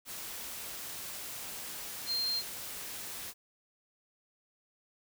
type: tone in noise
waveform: sine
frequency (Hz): 4186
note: C8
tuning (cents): 0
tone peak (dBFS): -30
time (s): 2.06-2.43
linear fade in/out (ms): 50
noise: white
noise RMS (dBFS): -42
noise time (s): 0.05-3.34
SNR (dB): +9
effects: none